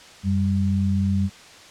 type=tone pair together; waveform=sine; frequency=92.34 / 196 Hz; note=F#2 / G3; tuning=-3 / 0 cents; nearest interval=octave + minor second; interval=1303 cents; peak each=-21 dBFS; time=0.23-1.3 s; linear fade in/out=50 ms; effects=white hiss -45 dBFS RMS until 1.7 s + low-pass 6000 Hz 12 dB/octave